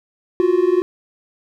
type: tone pair together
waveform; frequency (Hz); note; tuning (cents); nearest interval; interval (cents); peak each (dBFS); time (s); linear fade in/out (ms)
triangle; 349.2 / 370; F4 / F#4; 0 / 0; minor second; 100; -14; 0.4-0.82; 0
effects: none